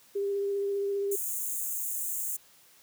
sine tone with vibrato, 399.6 Hz, G4, 33 cents sharp, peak -27 dBFS, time 0.15-1.16 s, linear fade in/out 10 ms, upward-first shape triangle, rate 15 Hz, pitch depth 16 cents each way
white high-pass noise, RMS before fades -33 dBFS, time 1.11-2.37 s, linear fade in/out 10 ms, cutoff 6500 Hz, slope 96 dB/octave
effects white hiss -59 dBFS RMS until 2.82 s + high-pass 60 Hz 12 dB/octave

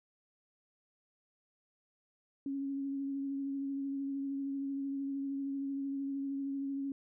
sine tone with vibrato, 275.7 Hz, C#4, 9 cents flat, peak -34 dBFS, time 2.46-6.92 s, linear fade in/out 2 ms, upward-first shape triangle, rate 13 Hz, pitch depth 22 cents each way, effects none

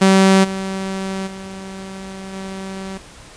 sawtooth tone with level steps, 191.9 Hz, G3, 37 cents flat, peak -5 / -18 / -26 / -23 dBFS, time 0.01-2.98 s, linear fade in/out 10 ms, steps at 0.43 / 1.26 / 2.32 s, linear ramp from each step 20 ms, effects pink hiss -41 dBFS RMS until 3.36 s + resampled to 22050 Hz

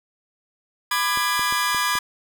sawtooth chord, G# diminished, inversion first, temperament just, 996.7 / 1196.1 / 1661.2 Hz, B5 / D6 / G#6, +16 / +31 / 0 cents, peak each -21 dBFS, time 0.91-1.99 s, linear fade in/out 5 ms
clicks, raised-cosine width 2 ms, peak -23 dBFS, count 5, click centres 1.174 / 1.394 / 1.525 / 1.747 / 1.954 s
effects none

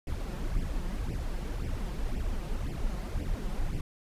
brown noise with flanger, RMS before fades -32 dBFS, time 0.07-3.81 s, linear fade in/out 2 ms, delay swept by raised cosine 0.37 to 5.67 ms, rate 1.9 Hz, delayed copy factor +0.75, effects resampled to 32000 Hz

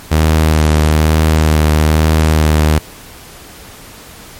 sawtooth tone with vibrato, 77.8 Hz, D#2, in tune, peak -4 dBFS, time 0.11-2.79 s, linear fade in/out 10 ms, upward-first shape sine, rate 1.1 Hz, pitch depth 22 cents each way, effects pink hiss -35 dBFS RMS until 4.39 s + MP3 64 kbps

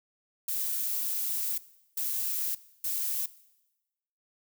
violet noise bursts at uneven times, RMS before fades -31 dBFS, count 3, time 0.48-1.58 / 1.97-2.55 / 2.84-3.26 s, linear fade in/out 5 ms, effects noise-tail reverb RT60 1.0 s tail -19 dB re dry

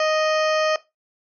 harmonic tone with a mistuned harmonic, 622.3 Hz, D#5, in tune, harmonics 1 / 2 / 3 / 4 / 5 / 7 / 8 / 9 / 10, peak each -19 / -25 / -29 / -31 / -33 / -36 / -37 / -38 / -39 dBFS, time 0-0.76 s, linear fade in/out 2 ms, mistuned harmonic 9, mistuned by -68 cents, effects noise-tail reverb RT60 0.2 s tail -17 dB re dry

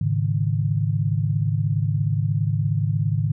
sine chord, Ab suspended fourth, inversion none, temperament equal with one note detuned, 106.13 / 138.59 / 155.56 Hz, Ab2 / Db3 / Eb3, +38 / 0 / 0 cents, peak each -22 / -24 / -24 dBFS, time 0.01-3.32 s, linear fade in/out 5 ms, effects none

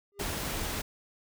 triangle tone with exponential growth, 403.4 Hz, G4, 50 cents sharp, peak -31 dBFS, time 0.12-0.22 s, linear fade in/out 0 ms, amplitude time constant 21 ms
pink noise, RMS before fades -34 dBFS, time 0.19-0.82 s, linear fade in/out 10 ms
effects none

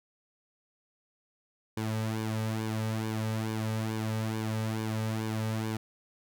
sawtooth tone with flanger, 110 Hz, A2, in tune, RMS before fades -32 dBFS, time 1.77-5.77 s, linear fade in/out 5 ms, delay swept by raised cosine 1.5 to 2.9 ms, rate 2.3 Hz, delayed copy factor -0.7, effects none

